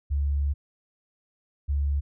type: tone pair in turn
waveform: sine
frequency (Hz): 71.1 / 71.1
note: C#2 / C#2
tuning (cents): +45 / +45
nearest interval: unison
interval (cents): 0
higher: neither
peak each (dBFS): -22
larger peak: neither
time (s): 0.1-0.54 / 1.68-2.01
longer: first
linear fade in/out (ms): 20
effects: none